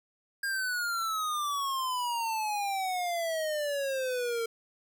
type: exponential sweep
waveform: square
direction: down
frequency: 1621 to 453.6 Hz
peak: -30 dBFS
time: 0.43-4.46 s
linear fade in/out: 5 ms
effects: none